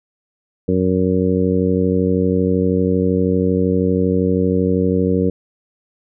harmonic tone, 92.7 Hz, F#2, 4 cents sharp, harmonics 1 / 2 / 3 / 4 / 5 / 6, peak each -22 / -18 / -20 / -23 / -19 / -30 dBFS, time 0.68-5.3 s, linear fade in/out 5 ms, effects none

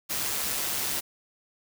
white noise with amplitude modulation, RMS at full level -28 dBFS, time 0.09-1.01 s, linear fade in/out 20 ms, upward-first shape sine, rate 141 Hz, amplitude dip 35%, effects none

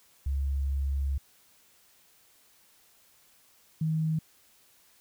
sine tone pair in turn, 68.9 / 158.29 Hz, C#2 / D#3, -10 / +30 cents, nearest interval octave + major second, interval 1440 cents, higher second, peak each -26 / -25 dBFS, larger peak second, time 0.26-1.18 / 3.81-4.19 s, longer first, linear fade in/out 5 ms, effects white hiss -62 dBFS RMS until 5 s

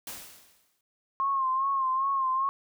white noise with exponential decay, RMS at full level -37 dBFS, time 0.07-0.81 s, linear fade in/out 2 ms, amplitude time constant 160 ms
sine tone with vibrato, 1070 Hz, C6, 38 cents sharp, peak -24 dBFS, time 1.2-2.49 s, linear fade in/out 0 ms, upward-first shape sine, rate 2.5 Hz, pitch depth 55 cents each way
effects none

